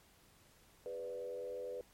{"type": "tone with frequency modulation", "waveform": "sine", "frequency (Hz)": 494.9, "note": "B4", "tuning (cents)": 4, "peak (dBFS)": -40, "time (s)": [0.86, 1.81], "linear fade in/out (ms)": 0, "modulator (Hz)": 89.2, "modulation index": 0.79, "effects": ["pink hiss -66 dBFS RMS until 1.93 s", "MP3 64 kbps"]}